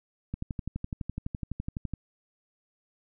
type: click train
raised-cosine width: 5 ms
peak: -20 dBFS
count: 20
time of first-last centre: 0.34-1.937 s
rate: 11.9 Hz
effects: none